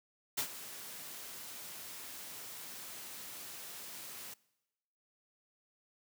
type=noise with ADSR envelope; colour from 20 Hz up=white; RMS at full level=-33 dBFS; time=0.37-4.34 s; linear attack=13 ms; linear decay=87 ms; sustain=-14 dB; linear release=6 ms; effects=noise-tail reverb RT60 1.0 s tail -23 dB re dry + high-pass 100 Hz 12 dB/octave